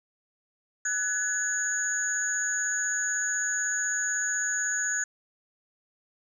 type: tone cluster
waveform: sine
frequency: 1494 / 1680 / 6590 / 6950 Hz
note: F#6 / G#6 / G#8 / A8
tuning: +16 / +19 / -14 / -22 cents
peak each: -31 dBFS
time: 0.85-5.04 s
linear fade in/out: 5 ms
effects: tanh soft clip ceiling -15 dBFS